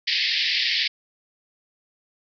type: band-pass noise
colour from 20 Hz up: white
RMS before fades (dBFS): -23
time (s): 0.07-0.88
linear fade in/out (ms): 10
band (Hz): 1800 to 5100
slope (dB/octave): 96
effects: none